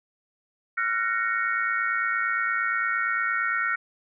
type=chord; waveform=sine; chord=Gb major seventh; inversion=third; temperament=equal with one note detuned; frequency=1371.3 / 1480 / 1864.7 / 2217 Hz; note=F6 / Gb6 / Bb6 / Db7; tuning=-32 / 0 / 0 / 0 cents; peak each=-27 / -29 / -28 / -32 dBFS; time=0.77-3.76 s; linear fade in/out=10 ms; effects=none